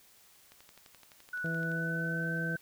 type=click train; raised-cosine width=0.2 ms; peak=-36 dBFS; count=15; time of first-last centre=0.52-1.717 s; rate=11.7 Hz
type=tone with pitch glide; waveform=sine; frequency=1477 to 1539.7 Hz; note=F#6 to G6; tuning=-3 to -32 cents; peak=-34 dBFS; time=1.33-2.57 s; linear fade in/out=5 ms; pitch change=+71 cents; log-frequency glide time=1.58-2.32 s
type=harmonic tone; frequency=164.81 Hz; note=E3; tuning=in tune; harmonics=1 / 2 / 3 / 4; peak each=-34 / -43 / -42 / -46 dBFS; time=1.44-2.56 s; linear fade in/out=5 ms
effects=white hiss -61 dBFS RMS until 2.61 s